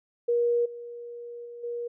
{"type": "tone with level steps", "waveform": "sine", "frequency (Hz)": 475.8, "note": "A#4", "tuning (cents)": 35, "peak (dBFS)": [-21, -37, -39, -30], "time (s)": [0.28, 1.88], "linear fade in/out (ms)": 10, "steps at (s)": [0.65, 1.45, 1.63], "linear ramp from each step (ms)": 10, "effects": []}